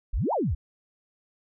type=exponential two-way sweep; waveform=sine; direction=up then down; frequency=30.66 to 987.8 to 56.1 Hz; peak=-23 dBFS; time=0.13-0.55 s; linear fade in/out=10 ms; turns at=0.33 s; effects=none